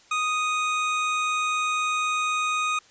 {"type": "tone", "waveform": "25% pulse", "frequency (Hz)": 1244, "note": "D#6", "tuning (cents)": -1, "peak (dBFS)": -19, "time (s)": [0.11, 2.79], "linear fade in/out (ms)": 5, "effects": ["white hiss -55 dBFS RMS until 2.9 s", "resampled to 16000 Hz"]}